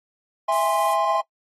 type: chord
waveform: triangle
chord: E augmented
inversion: none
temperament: equal with one note detuned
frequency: 659.3 / 818.2 / 1046.5 Hz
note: E5 / G#5 / B#5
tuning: 0 / -26 / 0 cents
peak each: -21 dBFS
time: 0.48-1.21 s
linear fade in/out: 10 ms
type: noise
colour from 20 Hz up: violet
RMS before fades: -31 dBFS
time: 0.52-0.94 s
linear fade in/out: 2 ms
effects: noise-tail reverb RT60 0.1 s tail -21 dB re dry + AAC 32 kbps